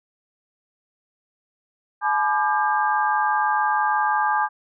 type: tone cluster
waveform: sine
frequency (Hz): 850 / 996 / 1193 / 1601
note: G#5 / B5 / D6 / G6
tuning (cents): +40 / +14 / +27 / +36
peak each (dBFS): -21 / -27 / -24 / -25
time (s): 2.01-4.49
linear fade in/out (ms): 50
effects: none